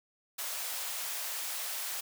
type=high-pass noise; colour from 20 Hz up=white; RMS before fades=-37 dBFS; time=0.38-2.01 s; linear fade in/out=10 ms; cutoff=550 Hz; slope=24 dB/octave; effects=none